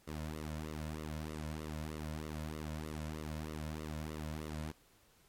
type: tone with flanger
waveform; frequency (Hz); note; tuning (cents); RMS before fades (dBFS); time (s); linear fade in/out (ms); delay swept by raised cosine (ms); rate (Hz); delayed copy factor
sawtooth; 77.2; D#2; -13; -42; 0.07-4.72; 10; 1.2 to 2.6; 3.2; -0.8
effects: pink hiss -67 dBFS RMS until 5.28 s + MP3 64 kbps